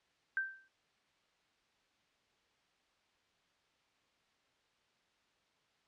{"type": "tone with exponential decay", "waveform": "sine", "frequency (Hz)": 1563, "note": "G6", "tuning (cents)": -6, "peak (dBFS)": -29, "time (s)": [0.37, 0.68], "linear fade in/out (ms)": 1, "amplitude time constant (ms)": 66, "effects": ["white hiss -74 dBFS RMS until 5.87 s", "low-pass 4000 Hz 12 dB/octave"]}